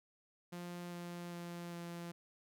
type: tone with pitch steps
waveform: sawtooth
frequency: 175.2 / 173.99 / 172.79 / 171.59 Hz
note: F3 / F3 / F3 / F3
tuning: +6 / -6 / -18 / -30 cents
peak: -40 dBFS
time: 0.52-2.12 s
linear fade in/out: 10 ms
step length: 400 ms
effects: none